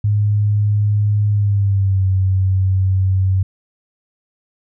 sine tone with pitch glide, 104 to 94.82 Hz, G#2 to F#2, +3 to +43 cents, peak -12 dBFS, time 0.04-3.43 s, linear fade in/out 5 ms, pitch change -160 cents, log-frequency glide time 1.29-2.06 s, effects none

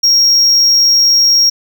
triangle tone, 5588 Hz, F8, in tune, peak -5 dBFS, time 0.03-1.5 s, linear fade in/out 10 ms, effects none

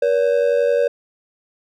triangle ring-modulated tone, 523.3 Hz, C5, in tune, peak -9 dBFS, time 0.02-0.88 s, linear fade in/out 5 ms, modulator 45.6 Hz, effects none

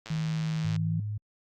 click train, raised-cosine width 0.2 ms, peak -24 dBFS, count 79, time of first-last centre 0.06-0.763 s, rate 111 Hz
sine tone with pitch glide, 158.1 to 162.08 Hz, D#3 to E3, +28 to -29 cents, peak -27 dBFS, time 0.1-1 s, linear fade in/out 5 ms, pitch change +43 cents, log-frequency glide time 0.64-0.86 s
sine tone, 105 Hz, G#2, 19 cents sharp, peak -30 dBFS, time 0.64-1.18 s, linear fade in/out 10 ms
effects Opus 48 kbps

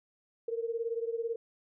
sine beating tone pair, 455.5 / 473.5 Hz, A#4 / A#4, -40 / +27 cents, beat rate 18 Hz, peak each -33 / -36 dBFS, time 0.48-1.36 s, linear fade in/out 5 ms, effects none

